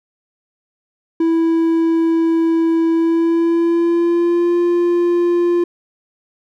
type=tone with pitch glide; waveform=triangle; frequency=329.1 to 347.7 Hz; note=E4 to F4; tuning=-3 to -8 cents; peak=-10 dBFS; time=1.2-5.64 s; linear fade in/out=5 ms; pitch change=+95 cents; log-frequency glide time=2.92-4.58 s; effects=none